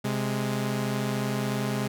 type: tone pair together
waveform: sawtooth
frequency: 130.7 / 207.7 Hz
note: C3 / G#3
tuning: -1 / 0 cents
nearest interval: minor sixth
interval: 801 cents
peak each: -25 dBFS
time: 0.04-1.88 s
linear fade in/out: 10 ms
effects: none